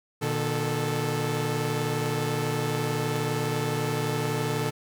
sawtooth tone cluster, 120.3 / 152.2 / 437.3 Hz, B2 / D#3 / A4, -45 / -38 / -11 cents, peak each -26 dBFS, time 0.21-4.71 s, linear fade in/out 20 ms, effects none

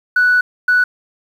sine tone pair in turn, 1480 / 1480 Hz, F#6 / F#6, 0 / 0 cents, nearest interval unison, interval 0 cents, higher neither, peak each -8 dBFS, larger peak neither, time 0.16-0.41 / 0.68-0.84 s, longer first, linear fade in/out 5 ms, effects tanh soft clip ceiling -6 dBFS + 7-bit

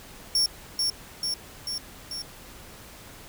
40% pulse tone with echo, 5480 Hz, F8, 34 cents flat, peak -19 dBFS, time 0.35-0.46 s, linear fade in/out 2 ms, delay 440 ms, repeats 4, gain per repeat -3 dB, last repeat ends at 2.22 s, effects pink hiss -46 dBFS RMS until 3.28 s

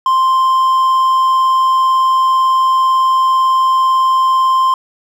triangle tone, 1047 Hz, C6, 1 cent sharp, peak -7 dBFS, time 0.06-4.74 s, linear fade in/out 2 ms, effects none

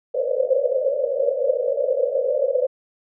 pink band-pass noise, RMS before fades -21 dBFS, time 0.14-2.67 s, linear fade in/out 10 ms, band 500 to 570 Hz, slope 96 dB/octave, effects none

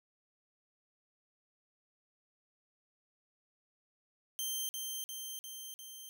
10% pulse tone with echo, 3138 Hz, G7, 1 cent sharp, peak -27 dBFS, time 4.39-4.69 s, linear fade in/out 0 ms, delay 350 ms, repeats 4, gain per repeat -3 dB, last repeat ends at 6.09 s, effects none

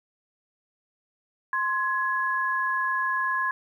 sine tone pair together, 1049 / 1678.8 Hz, C6 / G#6, +4 / +18 cents, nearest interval minor sixth, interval 814 cents, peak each -26 dBFS, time 1.53-3.51 s, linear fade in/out 2 ms, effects 10-bit

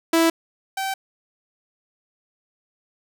sawtooth tone pair in turn, 329.6 / 773.1 Hz, E4 / G5, 0 / -24 cents, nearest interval octave + minor third, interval 1476 cents, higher second, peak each -11 / -20 dBFS, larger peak first, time 0.13-0.3 / 0.77-0.94 s, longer neither, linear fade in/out 5 ms, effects none

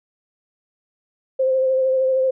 sine tone with vibrato, 523.3 Hz, C5, in tune, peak -15 dBFS, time 1.39-2.31 s, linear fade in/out 10 ms, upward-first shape sine, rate 13 Hz, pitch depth 21 cents each way, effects none

